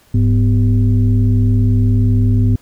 sine tone with frequency modulation, 103.83 Hz, G#2, in tune, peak -9 dBFS, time 0.14-2.56 s, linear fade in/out 5 ms, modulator 145 Hz, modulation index 0.77, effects pink hiss -51 dBFS RMS until 2.61 s

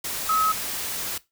sine tone in noise, 1281 Hz, E6, 50 cents flat, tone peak -19 dBFS, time 0.29-0.52 s, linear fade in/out 5 ms, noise white, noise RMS -30 dBFS, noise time 0.04-1.18 s, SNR +8 dB, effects noise-tail reverb RT60 0.2 s tail -18 dB re dry

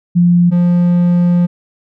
sine / triangle tone pair in turn, 174.61 / 175.35 Hz, F3 / F3, 0 / +7 cents, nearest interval unison, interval 7 cents, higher second, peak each -6 dBFS, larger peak neither, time 0.15-0.51 / 0.51-1.47 s, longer second, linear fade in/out 20 ms, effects none

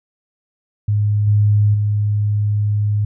sine tone with level steps, 104.2 Hz, G#2, 6 cents sharp, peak -13 / -10 / -14 dBFS, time 0.88-3.05 s, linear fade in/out 5 ms, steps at 1.27 / 1.74 s, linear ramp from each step 5 ms, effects none

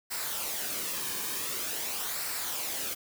white noise with flanger, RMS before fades -34 dBFS, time 0.1-2.95 s, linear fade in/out 20 ms, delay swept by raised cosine 0.3 to 1.5 ms, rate 0.46 Hz, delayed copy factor -0.5, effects none

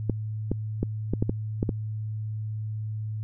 clicks, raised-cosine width 3 ms, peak -11 dBFS, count 8, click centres 0.097 / 0.516 / 0.83 / 1.136 / 1.225 / 1.295 / 1.629 / 1.692 s, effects added 108 Hz sine -29 dBFS peak until 3.23 s

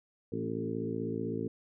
harmonic tone with a mistuned harmonic, 55.9 Hz, A1, 28 cents sharp, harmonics 2 / 3 / 4 / 5 / 6 / 7 / 8, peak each -41 / -41 / -39 / -39 / -41 / -40 / -39 dBFS, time 0.32-1.48 s, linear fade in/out 5 ms, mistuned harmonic 5, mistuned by -29 cents, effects none

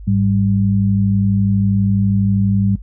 sine tone pair together, 103.83 / 196 Hz, G#2 / G3, 0 / 0 cents, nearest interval major seventh, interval 1100 cents, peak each -15 dBFS, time 0.07-2.76 s, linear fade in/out 10 ms, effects noise-tail reverb RT60 0.1 s tail -21 dB re dry + added 50 Hz sine -30 dBFS peak until 2.82 s

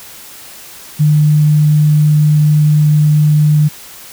sine tone, 150.7 Hz, D3, 45 cents sharp, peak -6 dBFS, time 0.99-3.69 s, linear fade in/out 20 ms, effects white hiss -34 dBFS RMS until 4.12 s

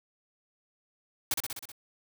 white noise with echo, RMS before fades -28 dBFS, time 1.31-1.34 s, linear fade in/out 2 ms, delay 63 ms, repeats 6, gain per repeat -3 dB, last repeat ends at 1.718 s, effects none

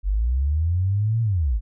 sine linear two-way sweep, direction up then down, 45 to 116.54 to 45 Hz, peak -18 dBFS, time 0.03-1.61 s, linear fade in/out 50 ms, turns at 1.22 s, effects none

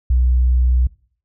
sine tone, 62.2 Hz, B1, 13 cents sharp, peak -10 dBFS, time 0.1-0.87 s, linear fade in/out 5 ms, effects noise-tail reverb RT60 0.5 s tail -23 dB re dry + tanh soft clip ceiling -8 dBFS

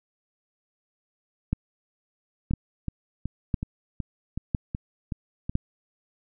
two click trains, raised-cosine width 5 ms, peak -11 / -17 dBFS, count 5 / 9, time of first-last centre 1.53-5.554 / 2.51-5.495 s, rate 0.994 / 2.68 Hz, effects none

